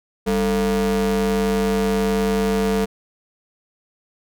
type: ring-modulated tone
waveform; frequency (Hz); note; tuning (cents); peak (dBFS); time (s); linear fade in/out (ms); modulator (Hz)
square; 123.47; B2; 0; -15; 0.26-2.86; 20; 321
effects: none